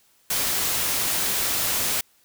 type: noise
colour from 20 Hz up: white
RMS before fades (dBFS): -24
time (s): 0.3-2.01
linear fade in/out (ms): 5
effects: white hiss -61 dBFS RMS until 2.24 s